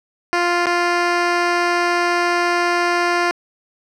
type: tone with dropouts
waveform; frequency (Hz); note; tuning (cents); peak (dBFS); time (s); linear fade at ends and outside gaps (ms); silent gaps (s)
10% pulse; 349.2; F4; 0; -7; 0.33-3.31; 0; 0.658-0.668
effects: low-pass 5000 Hz 12 dB/octave + 8-bit